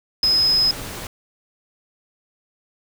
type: tone in noise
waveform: sine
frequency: 5080 Hz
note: D#8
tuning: 35 cents sharp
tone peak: -14 dBFS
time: 0.23-0.71 s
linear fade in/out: 2 ms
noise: pink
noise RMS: -32 dBFS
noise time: 0.23-1.07 s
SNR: +15 dB
effects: none

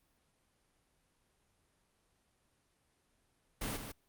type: noise with echo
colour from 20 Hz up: pink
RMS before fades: -38 dBFS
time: 3.61-3.77 s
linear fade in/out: 5 ms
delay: 150 ms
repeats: 1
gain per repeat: -7 dB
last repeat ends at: 3.92 s
effects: pink hiss -75 dBFS RMS until 4.08 s + Opus 32 kbps

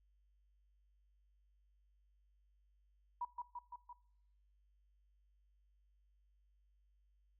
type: tone with echo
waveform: sine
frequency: 968 Hz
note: B5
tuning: 35 cents flat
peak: -37 dBFS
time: 3.21-3.25 s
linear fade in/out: 5 ms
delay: 170 ms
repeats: 4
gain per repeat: -3 dB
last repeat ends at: 3.93 s
effects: noise-tail reverb RT60 0.8 s tail -21 dB re dry + added 50 Hz sine -70 dBFS peak until 7.39 s

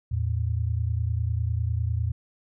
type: tone pair together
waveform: sine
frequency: 82.41 / 112.37 Hz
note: E2 / A2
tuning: 0 / +37 cents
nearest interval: perfect fourth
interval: 537 cents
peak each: -26 dBFS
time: 0.11-2.12 s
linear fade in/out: 10 ms
effects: none

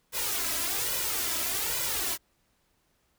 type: noise with flanger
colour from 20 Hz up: white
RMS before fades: -30 dBFS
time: 0.12-2.18 s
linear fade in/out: 50 ms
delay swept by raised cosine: 2 to 3.1 ms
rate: 1.2 Hz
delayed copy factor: +0.75
effects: pink hiss -71 dBFS RMS until 3.18 s

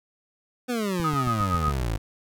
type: exponential sweep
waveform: 25% pulse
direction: down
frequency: 255.2 to 50.6 Hz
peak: -21 dBFS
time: 0.68-1.98 s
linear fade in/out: 20 ms
type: click train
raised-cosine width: 5 ms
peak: -21 dBFS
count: 7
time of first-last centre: 1-1.819 s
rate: 7.33 Hz
type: tone with tremolo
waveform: sine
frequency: 1253 Hz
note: D#6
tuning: 12 cents sharp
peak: -22 dBFS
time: 1.04-1.72 s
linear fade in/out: 5 ms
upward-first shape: sine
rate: 8.4 Hz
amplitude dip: 75%
effects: none

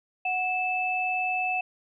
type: tone pair together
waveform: sine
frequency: 739 / 2629 Hz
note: F#5 / E7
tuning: -2 / -5 cents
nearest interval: octave + minor seventh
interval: 2197 cents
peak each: -28 / -27 dBFS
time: 0.25-1.61 s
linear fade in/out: 5 ms
effects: none

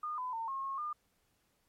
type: tone with pitch steps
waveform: sine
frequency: 1220 / 1007 / 907 / 1079 / 1086 / 1208 Hz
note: D#6 / B5 / A#5 / C#6 / C#6 / D6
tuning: -34 / +33 / -48 / -47 / -36 / +48 cents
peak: -35 dBFS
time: 0.03-0.93 s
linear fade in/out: 5 ms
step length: 150 ms
effects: pink hiss -75 dBFS RMS until 1.68 s + MP3 64 kbps

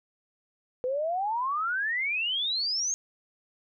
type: exponential sweep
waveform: sine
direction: up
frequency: 491.1 to 6580 Hz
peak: -26 dBFS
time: 0.84-2.94 s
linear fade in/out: 0 ms
effects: none

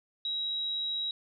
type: tone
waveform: sine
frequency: 3849 Hz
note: B7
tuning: 45 cents flat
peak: -30 dBFS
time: 0.25-1.11 s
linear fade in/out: 2 ms
effects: none

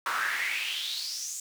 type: noise with high-pass filter sweep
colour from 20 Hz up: brown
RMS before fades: -32 dBFS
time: 0.06-1.4 s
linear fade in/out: 2 ms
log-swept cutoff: 1200 to 7400 Hz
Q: 5.4
effects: none

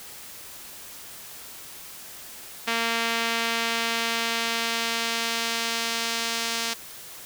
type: tone with band-pass filter sweep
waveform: sawtooth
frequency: 230 Hz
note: A#3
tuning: 23 cents flat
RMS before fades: -27 dBFS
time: 2.67-6.74 s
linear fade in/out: 10 ms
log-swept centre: 2600 to 4800 Hz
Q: 0.88
effects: white hiss -42 dBFS RMS until 7.25 s

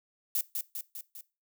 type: noise with echo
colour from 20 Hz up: violet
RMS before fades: -29 dBFS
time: 0.35-0.41 s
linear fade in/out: 2 ms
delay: 200 ms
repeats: 4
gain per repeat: -4 dB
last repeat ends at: 1.21 s
effects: noise-tail reverb RT60 0.3 s tail -20 dB re dry

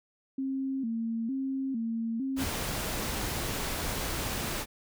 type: tone with vibrato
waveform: sine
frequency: 246.9 Hz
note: B3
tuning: in tune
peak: -29 dBFS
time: 0.38-2.44 s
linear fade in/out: 5 ms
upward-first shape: square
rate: 1.1 Hz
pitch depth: 140 cents each way
type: noise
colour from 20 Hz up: pink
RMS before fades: -33 dBFS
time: 2.36-4.66 s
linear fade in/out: 50 ms
effects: none

